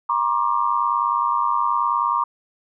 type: tone cluster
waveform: sine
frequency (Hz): 950 / 1080 / 1179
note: A#5 / C#6 / D6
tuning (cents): +33 / -45 / +6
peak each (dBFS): -22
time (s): 0.09-2.24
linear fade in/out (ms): 5
effects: none